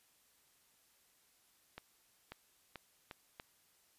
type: accelerating click train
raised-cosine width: 0.3 ms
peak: -30 dBFS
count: 5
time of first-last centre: 1.78-3.399 s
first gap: 540 ms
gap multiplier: 0.81
effects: white hiss -71 dBFS RMS until 3.98 s + resampled to 32000 Hz